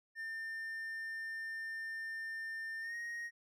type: tone with pitch glide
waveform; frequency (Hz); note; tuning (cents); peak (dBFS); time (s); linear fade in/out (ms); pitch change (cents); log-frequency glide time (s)
triangle; 1800 to 1873.2; A6 to A#6; +39 to +8; -38; 0.15-3.31; 50; +69; 2.81-2.95
effects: none